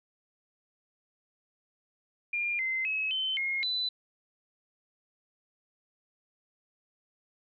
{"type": "tone with pitch steps", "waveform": "sine", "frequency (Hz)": [2404, 2069, 2569, 3070, 2149, 3995], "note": ["D7", "C7", "E7", "G7", "C7", "B7"], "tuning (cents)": [40, -20, -45, -37, 46, 19], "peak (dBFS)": -28, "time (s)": [2.33, 3.89], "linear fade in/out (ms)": 5, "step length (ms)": 260, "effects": []}